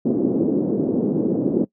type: band-pass noise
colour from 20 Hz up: pink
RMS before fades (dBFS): -20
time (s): 0.05-1.65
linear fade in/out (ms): 10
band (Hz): 210 to 390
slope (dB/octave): 24
effects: noise-tail reverb RT60 0.1 s tail -22 dB re dry